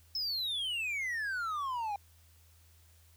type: exponential sweep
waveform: triangle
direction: down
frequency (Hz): 5300 to 793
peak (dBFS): -31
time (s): 0.15-1.96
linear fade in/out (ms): 2
effects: added 82 Hz sine -60 dBFS peak until 3.16 s + white hiss -66 dBFS RMS until 3.16 s